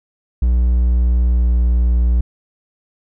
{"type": "tone with pitch glide", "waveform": "triangle", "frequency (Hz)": [60.4, 59.78], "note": ["B1", "A#1"], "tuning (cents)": [-38, 44], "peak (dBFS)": -9, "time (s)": [0.42, 2.21], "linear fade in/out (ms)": 5, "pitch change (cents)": -18, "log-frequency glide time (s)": [1.33, 1.48], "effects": []}